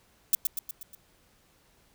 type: noise with echo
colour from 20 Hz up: violet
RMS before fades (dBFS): -21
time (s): 0.33-0.35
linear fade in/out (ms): 2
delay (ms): 120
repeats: 5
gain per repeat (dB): -5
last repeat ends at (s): 0.95
effects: pink hiss -64 dBFS RMS until 1.94 s